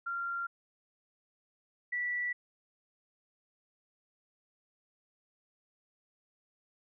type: tone pair in turn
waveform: sine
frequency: 1384 / 1957.3 Hz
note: F6 / B6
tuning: -16 / -16 cents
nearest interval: tritone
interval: 600 cents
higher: second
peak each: -33 / -31 dBFS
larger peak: second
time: 0.06-0.47 / 1.92-2.33 s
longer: neither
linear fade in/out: 10 ms
effects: none